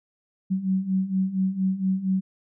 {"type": "beating tone pair", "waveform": "sine", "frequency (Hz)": [186.7, 191], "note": ["F#3", "G3"], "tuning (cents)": [16, -45], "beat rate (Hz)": 4.3, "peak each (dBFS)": [-27, -23], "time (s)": [0.5, 2.21], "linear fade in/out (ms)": 20, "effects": []}